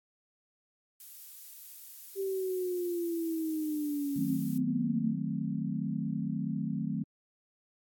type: noise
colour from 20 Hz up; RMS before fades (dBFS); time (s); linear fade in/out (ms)
violet; -47; 1-4.58; 2
type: linear sweep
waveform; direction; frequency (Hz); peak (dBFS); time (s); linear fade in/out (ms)
sine; down; 392 to 220; -30; 2.15-5.2; 50
type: chord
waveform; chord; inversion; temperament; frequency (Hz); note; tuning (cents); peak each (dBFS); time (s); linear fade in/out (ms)
sine; D# diminished seventh; none; equal; 155.56 / 185 / 220 / 261.6; D#3 / F#3 / A3 / C4; 0 / 0 / 0 / 0; -36 / -36 / -35 / -38; 4.16-7.04; 5
effects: AAC 64 kbps